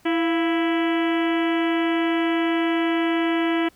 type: harmonic tone with a mistuned harmonic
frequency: 330.2 Hz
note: E4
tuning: 3 cents sharp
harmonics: 1 / 2 / 3 / 4 / 5 / 6 / 7 / 8 / 9 / 10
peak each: -20 / -29 / -32 / -34 / -33 / -33 / -35 / -39 / -36 / -42 dBFS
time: 0.05-3.69 s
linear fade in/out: 10 ms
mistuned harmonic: 2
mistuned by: +70 cents
effects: pink hiss -57 dBFS RMS until 3.75 s